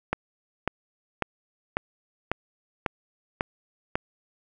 click train, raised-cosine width 0.5 ms, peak -9 dBFS, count 8, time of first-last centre 0.13-3.955 s, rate 1.83 Hz, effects none

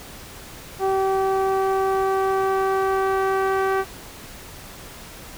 sawtooth tone with low-pass filter sweep, 385 Hz, G4, 31 cents flat, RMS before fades -21 dBFS, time 0.79-3.85 s, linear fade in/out 50 ms, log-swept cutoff 900 to 1500 Hz, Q 1.7, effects pink hiss -40 dBFS RMS until 5.37 s

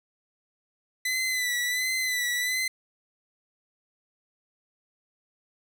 sawtooth tone with vibrato, 2000 Hz, B6, 21 cents sharp, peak -22 dBFS, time 1.05-2.68 s, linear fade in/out 5 ms, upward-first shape sine, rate 1.4 Hz, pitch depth 48 cents each way, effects none

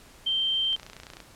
sine tone, 3136 Hz, G7, in tune, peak -23 dBFS, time 0.26-0.76 s, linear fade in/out 10 ms
click train, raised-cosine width 0.2 ms, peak -25 dBFS, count 15, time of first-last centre 0.73-1.203 s, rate 29.6 Hz
effects pink hiss -52 dBFS RMS until 1.35 s + low-pass 12000 Hz 12 dB/octave

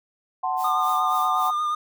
sine chord, F# diminished, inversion none, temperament equal with one note detuned, 745.1 / 880 / 1046.5 Hz, F#5 / A5 / C6, +12 / 0 / 0 cents, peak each -25 / -29 / -27 dBFS, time 0.43-1.51 s, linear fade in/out 10 ms
blue noise with tremolo, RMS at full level -39 dBFS, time 0.56-1.52 s, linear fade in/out 50 ms, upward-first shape sine, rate 3.6 Hz, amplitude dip 80%
triangle tone with vibrato, 1214 Hz, D#6, 43 cents flat, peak -20 dBFS, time 0.64-1.75 s, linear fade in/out 5 ms, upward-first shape triangle, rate 8.4 Hz, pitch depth 28 cents each way
effects none

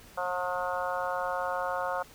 harmonic tone, 180 Hz, F#3, 47 cents flat, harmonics 3 / 4 / 5 / 6 / 7 / 8, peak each -34 / -35 / -36 / -37 / -37 / -38 dBFS, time 0.17-2.03 s, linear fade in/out 10 ms, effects pink hiss -53 dBFS RMS until 2.14 s

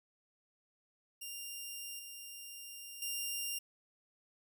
10% pulse tone with level steps, 2794 Hz, F7, in tune, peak -34 / -38 / -28 dBFS, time 1.21-3.59 s, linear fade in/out 10 ms, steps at 1.99 / 3.02 s, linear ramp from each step 2 ms, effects none

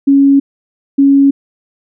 sine tone pair in turn, 277.2 / 277.2 Hz, C#4 / C#4, 0 / 0 cents, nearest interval unison, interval 0 cents, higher neither, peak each -4 dBFS, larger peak neither, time 0.07-0.4 / 0.98-1.31 s, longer neither, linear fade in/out 10 ms, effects none

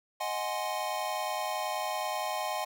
square chord, Ab dominant seventh, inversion second, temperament equal, 622.3 / 740 / 830.6 / 1046.5 Hz, Eb5 / Gb5 / Ab5 / C6, 0 / 0 / 0 / 0 cents, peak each -38 / -37 / -37 / -38 dBFS, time 0.2-2.65 s, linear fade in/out 10 ms, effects none

